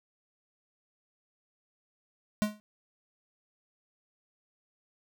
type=tone with exponential decay; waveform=square; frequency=210.8 Hz; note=G#3; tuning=26 cents sharp; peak=-22 dBFS; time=2.42-2.6 s; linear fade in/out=0 ms; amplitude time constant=39 ms; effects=none